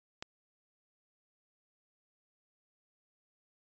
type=click; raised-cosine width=0.2 ms; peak=-22 dBFS; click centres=0.225 s; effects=resampled to 16000 Hz